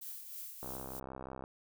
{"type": "noise with tremolo", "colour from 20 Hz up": "violet", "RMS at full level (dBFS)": -44, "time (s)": [0.01, 1], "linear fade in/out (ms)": 10, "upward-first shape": "triangle", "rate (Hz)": 3.2, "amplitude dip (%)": 55}
{"type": "click train", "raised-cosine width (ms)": 1, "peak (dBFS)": -30, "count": 54, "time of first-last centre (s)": [0.63, 1.439], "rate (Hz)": 65.5}
{"effects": []}